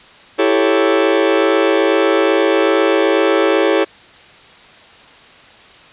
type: chord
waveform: 40% pulse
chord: A dominant seventh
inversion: second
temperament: equal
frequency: 329.6 / 392 / 440 / 554.4 Hz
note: E4 / G4 / A4 / C#5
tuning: 0 / 0 / 0 / 0 cents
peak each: -16 dBFS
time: 0.38-3.85 s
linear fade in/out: 20 ms
effects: white hiss -42 dBFS RMS until 5.92 s + resampled to 8000 Hz